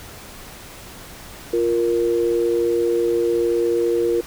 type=tone pair together; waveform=sine; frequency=349.2 / 468.3 Hz; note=F4 / A#4; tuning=0 / +8 cents; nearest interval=perfect fourth; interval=508 cents; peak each=-19 dBFS; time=1.53-4.21 s; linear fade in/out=5 ms; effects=pink hiss -39 dBFS RMS until 4.26 s